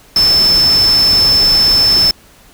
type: tone in noise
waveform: sine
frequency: 5274 Hz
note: E8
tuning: in tune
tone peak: -7 dBFS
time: 0.16-2.11 s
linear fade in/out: 2 ms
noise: pink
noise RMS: -21 dBFS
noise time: 0.16-2.11 s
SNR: +11 dB
effects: pink hiss -44 dBFS RMS until 2.53 s